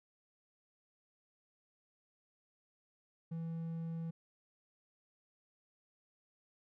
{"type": "tone", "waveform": "triangle", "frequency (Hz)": 164.81, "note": "E3", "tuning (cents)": 0, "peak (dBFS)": -36, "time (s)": [3.31, 4.11], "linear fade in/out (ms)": 10, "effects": []}